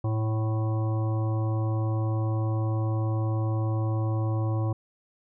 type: harmonic tone with a mistuned harmonic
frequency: 110 Hz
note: A2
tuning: in tune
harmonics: 1 / 3 / 5 / 7 / 9 / 10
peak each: -24 / -34 / -38 / -41 / -43 / -44 dBFS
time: 0.04-4.73 s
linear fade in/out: 5 ms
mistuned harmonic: 7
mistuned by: -15 cents
effects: none